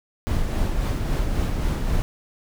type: noise with tremolo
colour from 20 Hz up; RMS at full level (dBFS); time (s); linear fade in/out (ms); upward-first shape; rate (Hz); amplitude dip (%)
brown; -21; 0.27-2.02; 0; sine; 3.7; 35
effects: none